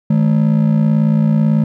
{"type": "ring-modulated tone", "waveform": "triangle", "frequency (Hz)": 185.5, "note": "F#3", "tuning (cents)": 5, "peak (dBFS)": -5, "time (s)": [0.1, 1.64], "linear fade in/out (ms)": 5, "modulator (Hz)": 29.1, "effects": []}